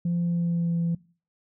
sine tone with pitch glide, 172.5 to 168.95 Hz, F3 to E3, -21 to +43 cents, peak -21 dBFS, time 0.05-0.95 s, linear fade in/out 5 ms, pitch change -36 cents, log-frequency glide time 0.21-0.76 s, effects noise-tail reverb RT60 0.4 s tail -22 dB re dry + tanh soft clip ceiling -20 dBFS

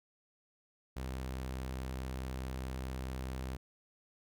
sawtooth tone, 64.7 Hz, C2, 19 cents flat, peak -34 dBFS, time 0.96-3.57 s, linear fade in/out 10 ms, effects none

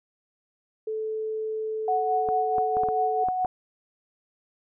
sine tone, 436.6 Hz, A4, 13 cents flat, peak -27 dBFS, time 0.87-3.24 s, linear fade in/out 5 ms
sine tone with tremolo, 739 Hz, F#5, 2 cents flat, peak -21 dBFS, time 1.88-3.46 s, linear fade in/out 2 ms, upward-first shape sine, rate 4.6 Hz, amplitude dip 40%
clicks, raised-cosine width 1 ms, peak -20 dBFS, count 7, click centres 2.288 / 2.583 / 2.769 / 2.835 / 2.887 / 3.286 / 3.448 s
effects none

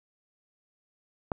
click, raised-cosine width 1 ms, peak -15 dBFS, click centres 1.318 s, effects none

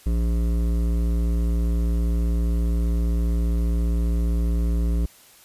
sine tone with hard clipping, 57.5 Hz, A#1, 23 cents flat, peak -21 dBFS, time 0.06-5.06 s, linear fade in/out 5 ms, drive 13 dB, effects white hiss -51 dBFS RMS until 5.44 s + resampled to 32000 Hz

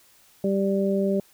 harmonic tone, 196 Hz, G3, in tune, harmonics 1 / 2 / 3, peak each -23 / -25 / -27 dBFS, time 0.44-1.2 s, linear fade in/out 2 ms, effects white hiss -57 dBFS RMS until 1.33 s

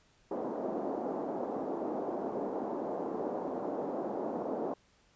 pink band-pass noise, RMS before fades -36 dBFS, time 0.31-4.74 s, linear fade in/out 5 ms, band 250 to 810 Hz, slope 24 dB/octave, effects pink hiss -67 dBFS RMS until 5.15 s + resampled to 16000 Hz

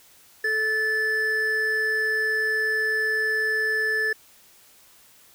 triangle tone pair together, 435.7 / 1744 Hz, A4 / A6, -17 / -16 cents, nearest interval 2 octaves, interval 2401 cents, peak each -28 / -20 dBFS, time 0.44-4.13 s, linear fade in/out 5 ms, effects white hiss -54 dBFS RMS until 5.34 s

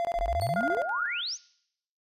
triangle tone bursts, 687 Hz, F5, 29 cents flat, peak -24 dBFS, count 12, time 0-0.819 s, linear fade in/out 0 ms, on 49 ms, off 21 ms
sine exponential sweep, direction up, 30.08 to 6790 Hz, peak -30 dBFS, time 0.15-1.38 s, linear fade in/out 50 ms
sawtooth tone with exponential decay, 4435 Hz, C#8, in tune, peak -33 dBFS, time 0.41-0.72 s, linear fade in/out 1 ms, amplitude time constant 67 ms
sine tone with tremolo, 1423 Hz, F6, 32 cents sharp, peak -29 dBFS, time 0.56-1.21 s, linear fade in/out 5 ms, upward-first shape square, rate 3 Hz, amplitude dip 50%
effects noise-tail reverb RT60 0.7 s tail -20 dB re dry + resampled to 32000 Hz

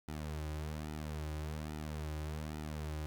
sawtooth tone with flanger, 76.5 Hz, D#2, 29 cents flat, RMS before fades -41 dBFS, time 0.08-3.06 s, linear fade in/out 0 ms, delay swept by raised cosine 1.8 to 4.5 ms, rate 1.2 Hz, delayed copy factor -0.7, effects none

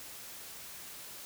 silence, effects white hiss -47 dBFS RMS until 1.25 s

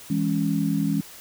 sine chord, C# minor, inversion first, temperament equal with one note detuned, 164.81 / 206 / 277.2 Hz, E3 / G#3 / C#4, 0 / -14 / 0 cents, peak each -25 dBFS, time 0.1-1.01 s, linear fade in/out 5 ms, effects white hiss -44 dBFS RMS until 1.2 s

